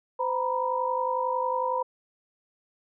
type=tone cluster; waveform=sine; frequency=513 / 937 / 988 Hz; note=C5 / A#5 / B5; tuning=-34 / +9 / 0 cents; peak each=-29 dBFS; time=0.19-1.83 s; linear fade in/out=10 ms; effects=none